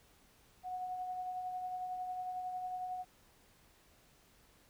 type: tone with tremolo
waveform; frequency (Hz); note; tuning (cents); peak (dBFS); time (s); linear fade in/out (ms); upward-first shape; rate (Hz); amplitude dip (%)
sine; 734; F#5; -14; -36; 0.63-3.05; 50; triangle; 11; 40
effects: pink hiss -66 dBFS RMS until 4.69 s